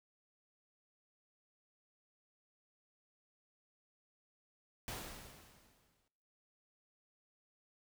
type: noise with exponential decay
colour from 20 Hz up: pink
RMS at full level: -42 dBFS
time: 4.88-6.08 s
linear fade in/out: 1 ms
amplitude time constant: 260 ms
effects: noise-tail reverb RT60 1.0 s tail -20 dB re dry